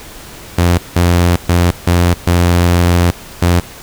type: tone bursts at uneven times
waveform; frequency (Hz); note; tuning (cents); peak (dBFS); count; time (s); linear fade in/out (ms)
sawtooth; 87.31; F2; 0; -4; 6; 0.58-0.78 / 0.96-1.36 / 1.49-1.71 / 1.87-2.14 / 2.27-3.11 / 3.42-3.6; 5
effects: pink hiss -33 dBFS RMS until 3.82 s